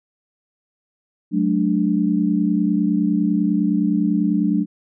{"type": "chord", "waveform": "sine", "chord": "D major", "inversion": "first", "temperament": "equal with one note detuned", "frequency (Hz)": [185, 214.9, 293.7], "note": ["F#3", "A3", "D4"], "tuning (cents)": [0, -41, 0], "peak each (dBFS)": -20, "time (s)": [1.31, 4.66], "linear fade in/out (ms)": 50, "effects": []}